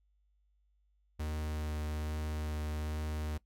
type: tone with vibrato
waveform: 45% pulse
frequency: 76.4 Hz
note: D#2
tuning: 31 cents flat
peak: -35 dBFS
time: 1.19-3.38 s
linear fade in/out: 10 ms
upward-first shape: sine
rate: 1.2 Hz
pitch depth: 9 cents each way
effects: noise-tail reverb RT60 0.1 s tail -18 dB re dry + added 50 Hz sine -69 dBFS peak until 3.45 s